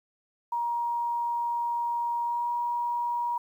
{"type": "tone with pitch glide", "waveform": "sine", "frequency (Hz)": [946, 954.8], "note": ["A#5", "A#5"], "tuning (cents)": [25, 41], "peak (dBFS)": -26, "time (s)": [0.52, 3.38], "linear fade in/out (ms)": 5, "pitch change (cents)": 16, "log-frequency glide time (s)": [2.24, 2.48], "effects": ["10-bit"]}